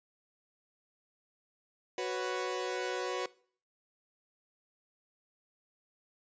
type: chord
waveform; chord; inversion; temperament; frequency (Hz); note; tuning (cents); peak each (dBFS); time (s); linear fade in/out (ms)
sawtooth; F# suspended fourth; none; equal; 370 / 493.9 / 554.4; F#4 / B4 / C#5; 0 / 0 / 0; -32 / -33 / -37; 1.98-3.26; 2
effects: noise-tail reverb RT60 0.5 s tail -21 dB re dry + resampled to 16000 Hz